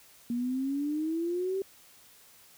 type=exponential sweep; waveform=sine; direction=up; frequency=235.3 to 392 Hz; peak=-28 dBFS; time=0.3-1.62 s; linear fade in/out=2 ms; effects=white hiss -57 dBFS RMS until 2.57 s